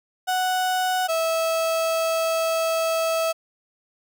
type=tone pair in turn; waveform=35% pulse; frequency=740 / 652.4 Hz; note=F#5 / E5; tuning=0 / -18 cents; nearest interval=major second; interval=218 cents; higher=first; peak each=-19 dBFS; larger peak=neither; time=0.27-1.08 / 1.08-3.33 s; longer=second; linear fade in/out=20 ms; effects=none